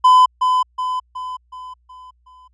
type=tone with echo; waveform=triangle; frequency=1011 Hz; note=B5; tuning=40 cents sharp; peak=-5 dBFS; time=0.04-0.26 s; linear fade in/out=10 ms; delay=370 ms; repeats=6; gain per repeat=-6 dB; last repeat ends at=2.48 s; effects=added 60 Hz sine -56 dBFS peak until 2.53 s + resampled to 22050 Hz